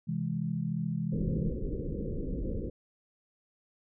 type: chord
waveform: sine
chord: C augmented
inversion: none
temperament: equal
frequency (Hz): 130.81 / 164.81 / 207.7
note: C3 / E3 / G#3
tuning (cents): 0 / 0 / 0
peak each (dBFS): -36 / -32 / -35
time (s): 0.07-1.5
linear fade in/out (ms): 20
type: low-pass noise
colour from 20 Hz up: pink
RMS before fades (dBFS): -34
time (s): 1.12-2.7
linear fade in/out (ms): 5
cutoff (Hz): 530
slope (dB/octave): 96
effects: none